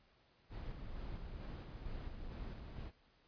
brown noise with tremolo, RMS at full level -45 dBFS, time 0.49-2.92 s, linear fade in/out 50 ms, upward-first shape square, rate 2.2 Hz, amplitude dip 30%, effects pink hiss -71 dBFS RMS until 3.27 s + resampled to 11025 Hz

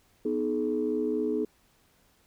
sine chord, G# minor, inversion first, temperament equal with one note detuned, 246.9 / 311.1 / 425.7 Hz, B3 / D#4 / G#4, 0 / 0 / +43 cents, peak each -31 / -30 / -28 dBFS, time 0.25-1.45 s, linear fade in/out 5 ms, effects tanh soft clip ceiling -17 dBFS + pink hiss -65 dBFS RMS until 2.26 s

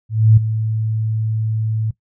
sine tone with ADSR envelope, 110 Hz, A2, in tune, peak -5 dBFS, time 0.09-1.91 s, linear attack 280 ms, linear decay 9 ms, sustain -12 dB, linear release 7 ms, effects noise-tail reverb RT60 0.1 s tail -18 dB re dry

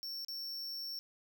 square tone with dropouts, 5450 Hz, F8, 43 cents flat, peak -40 dBFS, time 0.03-0.99 s, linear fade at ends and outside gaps 0 ms, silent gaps 0.248-0.284 s, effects none

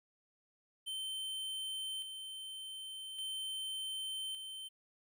square tone with tremolo, 3096 Hz, G7, 22 cents flat, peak -39 dBFS, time 0.86-4.69 s, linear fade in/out 20 ms, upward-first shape square, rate 0.43 Hz, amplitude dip 45%, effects 13-bit

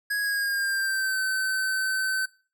square tone with pitch glide, 1661.2 to 1532.2 Hz, G#6 to G6, 0 to -40 cents, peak -25 dBFS, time 0.1-2.26 s, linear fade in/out 10 ms, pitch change -140 cents, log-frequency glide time 0.2-1.19 s, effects noise-tail reverb RT60 0.4 s tail -22 dB re dry

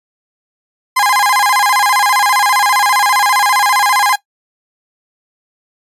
30% pulse tone with vibrato, 919 Hz, A#5, 25 cents flat, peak -7 dBFS, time 0.96-4.16 s, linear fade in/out 10 ms, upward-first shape square, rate 15 Hz, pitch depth 200 cents each way, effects noise-tail reverb RT60 0.1 s tail -17 dB re dry + resampled to 32000 Hz

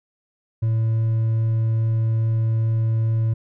triangle tone with hard clipping, 112.2 Hz, A2, 34 cents sharp, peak -18 dBFS, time 0.62-3.34 s, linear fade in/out 10 ms, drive 5 dB, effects none

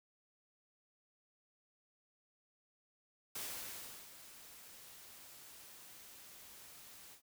white noise with ADSR envelope, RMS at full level -43 dBFS, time 3.35-7.22 s, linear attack 6 ms, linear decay 710 ms, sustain -13 dB, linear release 99 ms, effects none

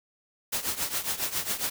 white noise with tremolo, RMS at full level -27 dBFS, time 0.52-1.7 s, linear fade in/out 10 ms, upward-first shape triangle, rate 7.3 Hz, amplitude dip 85%, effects none

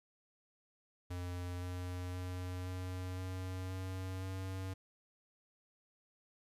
square tone with pitch steps, 89.1 / 89.98 / 90.87 / 91.76 / 92.67 / 93.58 / 94.51 Hz, F2 / F#2 / F#2 / F#2 / F#2 / F#2 / F#2, +35 / -48 / -31 / -14 / +3 / +20 / +37 cents, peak -40 dBFS, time 1.1-4.74 s, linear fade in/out 10 ms, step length 520 ms, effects resampled to 32000 Hz + 13-bit

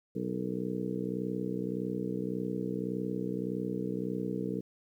harmonic tone with a mistuned harmonic, 61.74 Hz, B1, in tune, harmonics 2 / 3 / 4 / 5 / 6 / 7 / 8, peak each -43 / -36 / -39 / -38 / -44 / -39 / -42 dBFS, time 0.15-4.61 s, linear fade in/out 10 ms, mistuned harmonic 8, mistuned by -80 cents, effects 11-bit

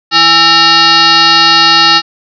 sine tone with frequency modulation, 2817 Hz, F7, 14 cents sharp, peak -3 dBFS, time 0.11-2.02 s, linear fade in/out 50 ms, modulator 497 Hz, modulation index 4.1, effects none

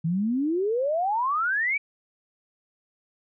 sine exponential sweep, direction up, 156.3 to 2349 Hz, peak -22 dBFS, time 0.04-1.78 s, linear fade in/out 10 ms, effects none

